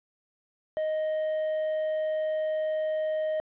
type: tone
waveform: triangle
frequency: 623 Hz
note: D#5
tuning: 2 cents sharp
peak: -24 dBFS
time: 0.77-3.4 s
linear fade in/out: 0 ms
effects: resampled to 8000 Hz + 10-bit